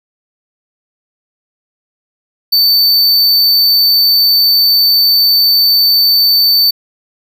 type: tone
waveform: square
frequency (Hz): 4546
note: C#8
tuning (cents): +43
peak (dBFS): -7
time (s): 2.52-6.71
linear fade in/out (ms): 10
effects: none